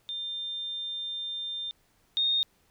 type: tone pair in turn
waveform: sine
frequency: 3600 / 3686 Hz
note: A7 / A#7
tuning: +39 / -20 cents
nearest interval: unison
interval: 41 cents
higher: second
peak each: -32 / -23 dBFS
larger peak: second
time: 0.09-1.71 / 2.17-2.43 s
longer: first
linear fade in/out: 0 ms
effects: pink hiss -67 dBFS RMS until 2.7 s